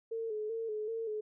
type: tone with vibrato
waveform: sine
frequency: 440 Hz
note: A4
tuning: in tune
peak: -34 dBFS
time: 0.11-1.21 s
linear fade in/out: 10 ms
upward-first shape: square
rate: 2.6 Hz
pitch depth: 52 cents each way
effects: none